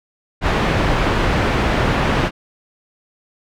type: low-pass noise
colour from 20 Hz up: pink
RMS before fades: -17 dBFS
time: 0.41-2.31 s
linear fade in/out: 50 ms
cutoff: 2400 Hz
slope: 12 dB/octave
effects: none